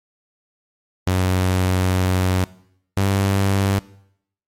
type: tone pair in turn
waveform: sawtooth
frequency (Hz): 92.5 / 98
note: F#2 / G2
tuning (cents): 0 / 0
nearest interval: minor second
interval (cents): 100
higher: second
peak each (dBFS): -12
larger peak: neither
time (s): 1.07-2.44 / 2.97-3.79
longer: first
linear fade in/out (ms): 0
effects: noise-tail reverb RT60 0.7 s tail -20 dB re dry + MP3 64 kbps